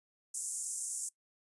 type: band-pass noise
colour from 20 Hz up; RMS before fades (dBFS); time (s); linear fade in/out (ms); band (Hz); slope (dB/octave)
white; -39; 0.34-1.09; 5; 6600 to 9900; 48
effects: noise-tail reverb RT60 0.1 s tail -21 dB re dry + resampled to 24000 Hz